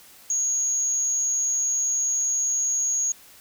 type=tone; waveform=sine; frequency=6645 Hz; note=G#8; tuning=in tune; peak=-21 dBFS; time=0.3-3.12 s; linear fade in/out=2 ms; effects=white hiss -50 dBFS RMS until 3.4 s